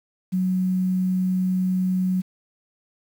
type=tone with quantisation; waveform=sine; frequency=185 Hz; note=F#3; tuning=in tune; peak=-19 dBFS; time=0.32-2.22 s; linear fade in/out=20 ms; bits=8; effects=none